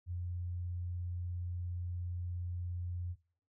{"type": "tone", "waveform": "sine", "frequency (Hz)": 88.3, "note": "F2", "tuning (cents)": 20, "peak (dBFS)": -36, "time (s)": [0.06, 3.16], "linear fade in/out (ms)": 50, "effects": ["noise-tail reverb RT60 0.5 s tail -19 dB re dry"]}